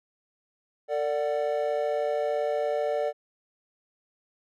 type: chord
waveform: triangle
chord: D major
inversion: second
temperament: equal with one note detuned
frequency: 451.6 / 587.3 / 740 Hz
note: A4 / D5 / F#5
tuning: +45 / 0 / 0 cents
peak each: -28 / -25 / -31 dBFS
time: 0.88-3.13 s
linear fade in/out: 50 ms
effects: none